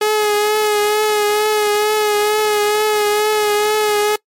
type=tone with vibrato; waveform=sawtooth; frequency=421.8 Hz; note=G#4; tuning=27 cents sharp; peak=-9 dBFS; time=0.01-4.16 s; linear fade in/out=5 ms; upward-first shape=triangle; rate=2.2 Hz; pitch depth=32 cents each way; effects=noise-tail reverb RT60 0.1 s tail -23 dB re dry + MP3 64 kbps